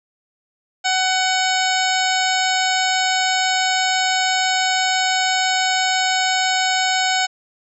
harmonic tone with a mistuned harmonic, 749 Hz, F#5, 21 cents sharp, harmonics 1 / 2 / 3 / 4 / 5 / 6 / 7 / 9 / 10, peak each -20 / -23 / -25 / -26 / -27 / -28 / -28 / -30 / -30 dBFS, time 0.84-7.27 s, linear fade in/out 20 ms, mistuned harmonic 6, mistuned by -52 cents, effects none

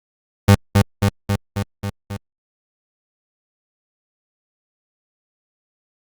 30% pulse tone with echo, 100.2 Hz, G2, 38 cents sharp, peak -4 dBFS, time 0.48-0.55 s, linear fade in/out 5 ms, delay 270 ms, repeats 6, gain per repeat -3 dB, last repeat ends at 2.17 s, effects Opus 48 kbps

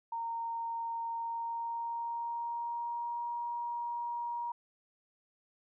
sine tone with pitch glide, 923 to 948.9 Hz, A#5 to A#5, -17 to +31 cents, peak -34 dBFS, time 0.12-4.52 s, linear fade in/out 5 ms, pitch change +48 cents, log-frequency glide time 1.13-3.33 s, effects none

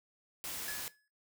white noise, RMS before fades -41 dBFS, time 0.44-0.88 s, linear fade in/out 0 ms
square tone with exponential decay, 1700 Hz, G#6, 40 cents sharp, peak -38 dBFS, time 0.68-1.08 s, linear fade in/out 1 ms, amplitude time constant 85 ms
effects noise-tail reverb RT60 0.2 s tail -17 dB re dry

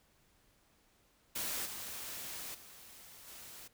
white noise with level steps, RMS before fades -38 / -44 / -55 / -51 dBFS, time 1.35-3.68 s, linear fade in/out 10 ms, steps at 1.65 / 2.54 / 3.27 s, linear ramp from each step 10 ms, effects pink hiss -70 dBFS RMS until 3.73 s

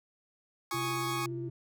sawtooth chord, Ab suspended fourth, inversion none, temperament equal, 830.6 / 1108.7 / 1244.5 Hz, Ab5 / Db6 / Eb6, 0 / 0 / 0 cents, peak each -36 / -31 / -36 dBFS, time 0.71-1.26 s, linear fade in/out 2 ms
sine tone with vibrato, 341.6 Hz, F4, 38 cents flat, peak -36 dBFS, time 0.72-1.49 s, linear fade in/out 10 ms, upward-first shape sine, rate 17 Hz, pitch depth 27 cents each way
triangle tone, 130.2 Hz, C3, 8 cents flat, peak -36 dBFS, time 0.74-1.5 s, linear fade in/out 5 ms
effects none

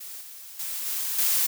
blue noise with level steps, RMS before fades -39 / -43 / -32 / -29 / -23 dBFS, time 0-1.47 s, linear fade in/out 10 ms, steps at 0.21 / 0.59 / 0.86 / 1.18 s, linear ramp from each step 5 ms, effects none

